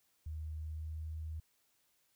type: tone with pitch glide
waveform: sine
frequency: 77.8 to 78.89 Hz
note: D#2 to D#2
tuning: 0 to +24 cents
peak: -39 dBFS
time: 0.26-1.4 s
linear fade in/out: 5 ms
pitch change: +24 cents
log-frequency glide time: 0.58-1.11 s
effects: white hiss -75 dBFS RMS until 2.15 s